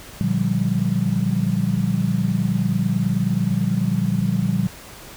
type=chord; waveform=sine; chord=G minor seventh; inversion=first; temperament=just; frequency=117.6 / 147 / 176.4 / 196 Hz; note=Bb2 / D3 / F3 / G3; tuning=+16 / +2 / +18 / 0 cents; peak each=-24 / -25 / -22 / -22 dBFS; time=0.21-4.67 s; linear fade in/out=0 ms; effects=pink hiss -40 dBFS RMS until 5.16 s